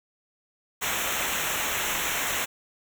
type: noise with comb filter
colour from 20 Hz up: pink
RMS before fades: -28 dBFS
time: 0.81-2.46 s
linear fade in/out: 20 ms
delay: 0.21 ms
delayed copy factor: -0.85
effects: none